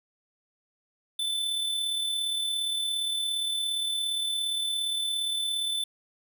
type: tone with amplitude modulation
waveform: square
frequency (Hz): 3520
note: A7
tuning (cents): 0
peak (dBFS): -26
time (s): 1.19-5.84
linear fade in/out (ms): 5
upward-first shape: sine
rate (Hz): 37.3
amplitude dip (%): 35
effects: none